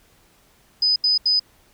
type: tone bursts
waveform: sine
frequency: 5000 Hz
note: D#8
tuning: 8 cents sharp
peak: -15 dBFS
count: 3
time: 0.82-1.396 s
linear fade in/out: 5 ms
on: 140 ms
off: 78 ms
effects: pink hiss -57 dBFS RMS until 1.73 s